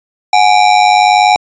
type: ring-modulated tone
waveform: square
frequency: 783 Hz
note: G5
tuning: 2 cents flat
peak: -3 dBFS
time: 0.33-1.36 s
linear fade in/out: 0 ms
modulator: 50.3 Hz
effects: resampled to 16000 Hz